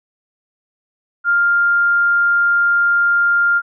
sine tone, 1400 Hz, F6, 4 cents sharp, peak -11 dBFS, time 1.24-3.62 s, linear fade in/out 50 ms, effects none

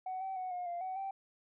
sine tone with pitch steps, 747 / 767 / 741 / 717 / 695 / 751 / 778 Hz, F#5 / G5 / F#5 / F5 / F5 / F#5 / G5, +16 / -38 / +2 / +45 / -9 / +26 / -13 cents, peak -35 dBFS, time 0.06-1.11 s, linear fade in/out 5 ms, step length 150 ms, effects tanh soft clip ceiling -33 dBFS

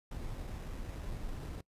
brown noise with sample-and-hold, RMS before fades -41 dBFS, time 0.11-1.61 s, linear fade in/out 5 ms, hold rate 4410 Hz, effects noise-tail reverb RT60 0.1 s tail -22 dB re dry + resampled to 32000 Hz

